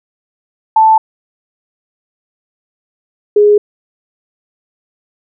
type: tone pair in turn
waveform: sine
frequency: 880 / 415.3 Hz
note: A5 / G#4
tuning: 0 / 0 cents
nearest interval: octave + minor second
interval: 1300 cents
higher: first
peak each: -4 dBFS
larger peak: neither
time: 0.76-0.98 / 3.36-3.58 s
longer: neither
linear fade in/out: 5 ms
effects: none